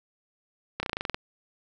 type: slowing click train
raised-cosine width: 0.3 ms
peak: -13 dBFS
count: 10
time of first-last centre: 0.8-1.145 s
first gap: 30 ms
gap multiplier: 1.06
effects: none